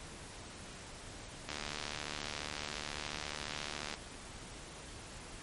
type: click train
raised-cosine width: 0.2 ms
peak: -21 dBFS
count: 183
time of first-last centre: 1.49-3.94 s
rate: 74.3 Hz
effects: pink hiss -49 dBFS RMS until 5.42 s + MP3 48 kbps